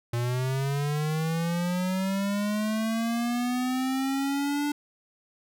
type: linear sweep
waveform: square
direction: up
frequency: 117.4 to 293.7 Hz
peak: -26 dBFS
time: 0.13-4.72 s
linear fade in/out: 5 ms
effects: none